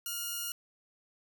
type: tone pair together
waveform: 5% pulse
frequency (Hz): 1400 / 2885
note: F6 / F#7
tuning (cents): +4 / -44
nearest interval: octave + minor second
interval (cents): 1252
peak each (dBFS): -28 / -28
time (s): 0.06-0.52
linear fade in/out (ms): 2
effects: none